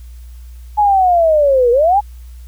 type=linear two-way sweep; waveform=sine; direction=down then up; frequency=851 to 466.2 to 851 Hz; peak=-8 dBFS; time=0.77-2.01 s; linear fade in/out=20 ms; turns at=1.71 s; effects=added 60 Hz sine -31 dBFS peak until 2.47 s + white hiss -52 dBFS RMS until 2.47 s